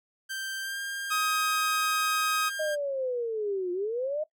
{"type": "tone with pitch glide", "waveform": "sawtooth", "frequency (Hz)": [1568, 1602.8], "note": ["G6", "G6"], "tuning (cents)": [0, 38], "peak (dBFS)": -29, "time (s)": [0.29, 2.76], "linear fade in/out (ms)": 20, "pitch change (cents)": 38, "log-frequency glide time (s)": [0.58, 0.79]}
{"type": "tone", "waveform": "sawtooth", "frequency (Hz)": 1258, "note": "D#6", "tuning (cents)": 19, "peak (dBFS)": -22, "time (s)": [1.1, 2.5], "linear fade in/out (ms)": 20}
{"type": "linear two-way sweep", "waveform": "sine", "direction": "down then up", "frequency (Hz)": [628, 349.2, 628], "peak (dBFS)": -27, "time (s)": [2.59, 4.24], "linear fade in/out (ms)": 10, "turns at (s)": 3.72}
{"effects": ["noise-tail reverb RT60 0.1 s tail -18 dB re dry"]}